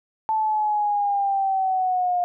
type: linear sweep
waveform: sine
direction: down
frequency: 880 to 708 Hz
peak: -19 dBFS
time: 0.29-2.24 s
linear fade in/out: 0 ms
effects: none